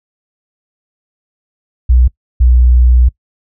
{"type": "tone pair in turn", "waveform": "sine", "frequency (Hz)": [61.74, 61.38], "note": ["B1", "B1"], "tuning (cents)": [0, -10], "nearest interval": "unison", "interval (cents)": 10, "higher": "first", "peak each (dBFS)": -4, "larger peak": "neither", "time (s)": [[1.89, 2.08], [2.4, 3.09]], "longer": "second", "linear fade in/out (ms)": 10, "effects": ["noise-tail reverb RT60 0.1 s tail -22 dB re dry"]}